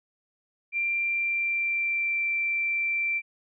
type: tone with pitch glide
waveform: sine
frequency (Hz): 2370 to 2348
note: D7 to D7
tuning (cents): +15 to -1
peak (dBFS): -24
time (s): 0.72-3.22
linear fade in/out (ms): 50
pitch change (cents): -16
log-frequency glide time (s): 0.97-2.25
effects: none